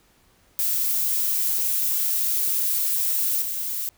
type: noise with level steps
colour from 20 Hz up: violet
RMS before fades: -23 / -28 dBFS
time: 0.59-3.89 s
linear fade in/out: 0 ms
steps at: 3.42 s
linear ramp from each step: 2 ms
effects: pink hiss -60 dBFS RMS until 3.97 s